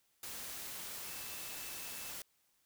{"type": "tone in noise", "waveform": "sine", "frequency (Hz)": 2637, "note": "E7", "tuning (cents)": 0, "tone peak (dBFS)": -55, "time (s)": [1.07, 2.11], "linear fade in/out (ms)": 2, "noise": "white", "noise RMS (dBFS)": -45, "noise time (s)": [0.23, 2.22], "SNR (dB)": -13, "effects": ["white hiss -75 dBFS RMS until 2.65 s"]}